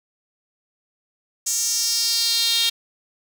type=tone with high-pass filter sweep; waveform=sawtooth; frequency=461.8 Hz; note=A#4; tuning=16 cents flat; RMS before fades=-21 dBFS; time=1.46-2.7 s; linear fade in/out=10 ms; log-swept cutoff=6800 to 3500 Hz; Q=4.2; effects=none